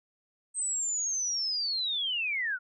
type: linear sweep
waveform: sine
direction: down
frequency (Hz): 8340 to 1396.9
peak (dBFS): -28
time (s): 0.54-2.59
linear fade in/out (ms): 50
effects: none